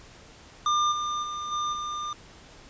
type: tone with level steps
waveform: square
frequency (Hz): 1200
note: D6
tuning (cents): +37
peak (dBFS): -22 / -28 / -32 / -27 / -31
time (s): 0.66-2.13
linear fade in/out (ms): 2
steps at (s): 0.91 / 1.22 / 1.51 / 1.72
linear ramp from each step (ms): 20
effects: pink hiss -50 dBFS RMS until 2.69 s + resampled to 16000 Hz